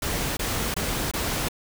pink noise bursts, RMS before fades -27 dBFS, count 4, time 0.02-1.486 s, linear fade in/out 5 ms, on 350 ms, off 22 ms, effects none

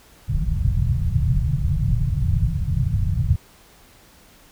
white low-pass noise, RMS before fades -20 dBFS, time 0.28-3.36 s, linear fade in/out 10 ms, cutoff 150 Hz, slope 48 dB/octave, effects pink hiss -51 dBFS RMS until 4.51 s

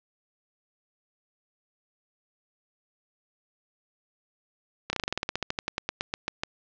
slowing click train, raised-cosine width 0.2 ms, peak -10 dBFS, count 21, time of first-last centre 4.9-6.435 s, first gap 30 ms, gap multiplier 1.09, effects low-pass 5000 Hz 12 dB/octave

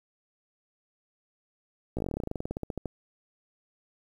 slowing click train, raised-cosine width 2 ms, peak -19 dBFS, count 23, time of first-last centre 1.97-2.857 s, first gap 16 ms, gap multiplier 1.08, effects 9-bit

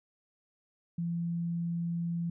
sine tone, 169.9 Hz, F3, 47 cents flat, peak -30 dBFS, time 0.98-2.3 s, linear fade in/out 5 ms, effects none

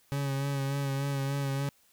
40% pulse tone with vibrato, 138.59 Hz, C#3, in tune, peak -28 dBFS, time 0.12-1.69 s, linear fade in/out 0 ms, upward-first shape sine, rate 3.4 Hz, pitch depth 30 cents each way, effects white hiss -65 dBFS RMS until 1.92 s

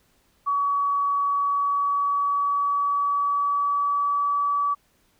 sine tone with pitch glide, 1133 to 1146.8 Hz, C#6 to D6, +37 to -42 cents, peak -20 dBFS, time 0.46-4.75 s, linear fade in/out 20 ms, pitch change +21 cents, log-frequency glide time 1.18-4.25 s, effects pink hiss -64 dBFS RMS until 5.19 s

